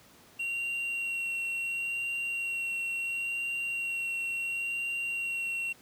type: tone with vibrato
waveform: triangle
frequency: 2747 Hz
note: F7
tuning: 29 cents flat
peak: -29 dBFS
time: 0.39-5.73 s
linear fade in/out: 10 ms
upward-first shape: sine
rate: 0.72 Hz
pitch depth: 11 cents each way
effects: pink hiss -57 dBFS RMS until 5.81 s + high-pass 100 Hz 12 dB/octave